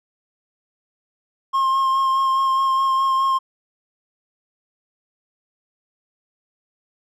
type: tone with vibrato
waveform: triangle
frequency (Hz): 1068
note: C6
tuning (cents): +35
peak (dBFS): -14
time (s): 1.53-3.39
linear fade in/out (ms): 20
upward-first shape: sine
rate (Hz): 4.8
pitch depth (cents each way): 17
effects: none